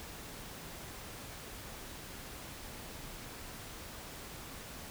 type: silence
effects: pink hiss -47 dBFS RMS until 4.9 s